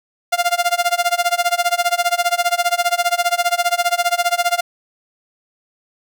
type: tone with tremolo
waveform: sawtooth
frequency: 699 Hz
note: F5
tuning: 1 cent sharp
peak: -8 dBFS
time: 0.32-4.61 s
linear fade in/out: 10 ms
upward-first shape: sine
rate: 15 Hz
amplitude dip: 95%
effects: none